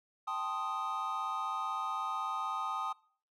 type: chord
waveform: triangle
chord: A half-diminished seventh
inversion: third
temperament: equal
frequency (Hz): 784 / 880 / 1046.5 / 1244.5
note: G5 / A5 / C6 / Eb6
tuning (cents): 0 / 0 / 0 / 0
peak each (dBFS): -40 / -39 / -40 / -34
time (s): 0.27-2.93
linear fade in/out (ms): 10
effects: noise-tail reverb RT60 0.5 s tail -23 dB re dry